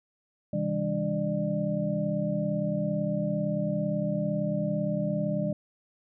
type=tone cluster; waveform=sine; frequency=131.2 / 161.8 / 199.6 / 293.3 / 598 Hz; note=C3 / E3 / G3 / D4 / D5; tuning=+5 / -32 / +32 / -2 / +31 cents; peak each=-37 / -31 / -30 / -37 / -31 dBFS; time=0.53-5.53 s; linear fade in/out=5 ms; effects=none